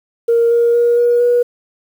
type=tone with pitch steps; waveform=sine; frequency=466.2 / 470.5 / 474.9 / 479.3 / 483.8 Hz; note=A#4 / A#4 / A#4 / A#4 / B4; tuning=0 / +16 / +32 / +48 / -36 cents; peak=-8 dBFS; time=0.28-1.43 s; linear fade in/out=10 ms; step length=230 ms; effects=tanh soft clip ceiling -5 dBFS + 7-bit